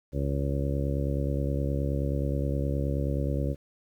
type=harmonic tone; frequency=69.5 Hz; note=C#2; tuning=5 cents sharp; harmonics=1 / 2 / 3 / 4 / 5 / 6 / 7 / 8; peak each=-29 / -30 / -38 / -35 / -38 / -43 / -38 / -37 dBFS; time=0.12-3.56 s; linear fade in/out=50 ms; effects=10-bit